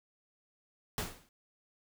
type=noise with exponential decay; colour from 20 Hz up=pink; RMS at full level=-32 dBFS; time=0.98-1.29 s; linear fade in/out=1 ms; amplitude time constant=67 ms; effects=none